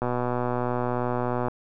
click train, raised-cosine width 1 ms, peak -13 dBFS, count 181, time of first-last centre 0.02-1.483 s, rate 123 Hz, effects none

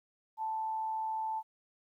sine tone with amplitude modulation, 880 Hz, A5, in tune, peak -31 dBFS, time 0.37-1.43 s, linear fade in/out 50 ms, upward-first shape sine, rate 134 Hz, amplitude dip 30%, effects 12-bit

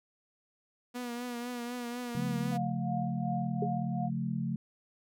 sawtooth tone with vibrato, 242.2 Hz, B3, 34 cents flat, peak -32 dBFS, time 0.94-2.58 s, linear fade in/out 20 ms, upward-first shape triangle, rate 4 Hz, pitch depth 47 cents each way
sine chord, Db augmented, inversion none, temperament equal with one note detuned, 138.59 / 177.46 / 220 Hz, Db3 / F3 / A3, 0 / +28 / 0 cents, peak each -35 dBFS, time 2.15-4.56 s, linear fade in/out 2 ms
sine tone with tremolo, 712 Hz, F5, 33 cents sharp, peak -33 dBFS, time 2.5-4.1 s, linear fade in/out 50 ms, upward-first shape sine, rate 2.7 Hz, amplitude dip 75%
sine tone with exponential decay, 415.3 Hz, G#4, in tune, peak -26 dBFS, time 3.62-3.71 s, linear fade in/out 5 ms, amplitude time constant 18 ms
effects none

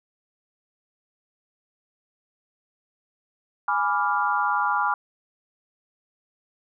sine chord, G# diminished seventh, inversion none, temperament equal, 830.6 / 987.8 / 1174.7 / 1396.9 Hz, G#5 / B5 / D6 / F6, 0 / 0 / 0 / 0 cents, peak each -26 dBFS, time 3.68-4.94 s, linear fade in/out 2 ms, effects none

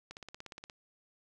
click train, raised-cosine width 0.2 ms, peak -28 dBFS, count 11, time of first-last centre 0.11-0.698 s, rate 17 Hz, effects none

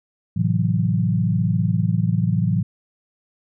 sine chord, F# half-diminished seventh, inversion first, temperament equal, 110 / 130.81 / 164.81 / 185 Hz, A2 / C3 / E3 / F#3, 0 / 0 / 0 / 0 cents, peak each -21 / -25 / -21 / -23 dBFS, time 0.36-2.63 s, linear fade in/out 10 ms, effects none

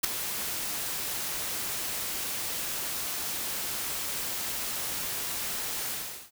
white noise with ADSR envelope, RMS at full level -22 dBFS, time 0.03-6.31 s, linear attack 13 ms, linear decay 8 ms, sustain -11 dB, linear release 410 ms, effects none

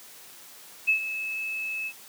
sine tone with ADSR envelope, 2599 Hz, E7, 25 cents flat, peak -17 dBFS, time 0.87-1.93 s, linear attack 21 ms, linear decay 99 ms, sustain -12 dB, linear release 64 ms, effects white hiss -48 dBFS RMS until 2.08 s + high-pass 150 Hz 12 dB/octave

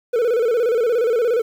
triangle tone with vibrato, 467.7 Hz, A#4, 6 cents sharp, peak -13 dBFS, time 0.13-1.42 s, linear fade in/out 10 ms, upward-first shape square, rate 17 Hz, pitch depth 88 cents each way, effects 8-bit

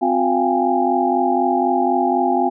sine tone cluster, 260.1 / 358.2 / 694 / 786 / 830 Hz, C4 / F4 / F5 / G5 / G#5, -10 / +44 / -11 / +4 / -1 cents, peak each -21 dBFS, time 0.01-2.5 s, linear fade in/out 20 ms, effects none

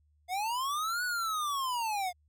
square linear two-way sweep, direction up then down, 698.5 to 1487 to 698.5 Hz, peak -31 dBFS, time 0.28-2.13 s, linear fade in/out 50 ms, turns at 1.04 s, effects added 75 Hz sine -65 dBFS peak until 2.28 s

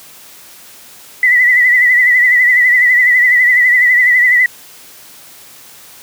sine tone with vibrato, 1975.5 Hz, B6, in tune, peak -6 dBFS, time 1.23-4.46 s, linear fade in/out 2 ms, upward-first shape triangle, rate 12 Hz, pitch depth 69 cents each way, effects white hiss -38 dBFS RMS until 6.02 s + high-pass 80 Hz 12 dB/octave

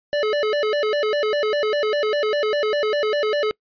square tone with vibrato, 501 Hz, B4, 25 cents sharp, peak -19 dBFS, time 0.13-3.51 s, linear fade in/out 0 ms, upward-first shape square, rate 5 Hz, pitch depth 270 cents each way, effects noise-tail reverb RT60 0.1 s tail -26 dB re dry + resampled to 11025 Hz

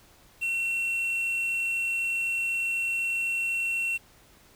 triangle tone with quantisation, 2718 Hz, F7, 48 cents flat, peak -24 dBFS, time 0.41-3.98 s, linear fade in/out 20 ms, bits 8, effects pink hiss -57 dBFS RMS until 4.55 s

